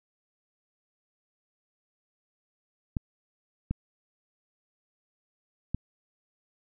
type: clicks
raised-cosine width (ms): 5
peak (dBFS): -16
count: 3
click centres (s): 2.968 / 3.71 / 5.746
effects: none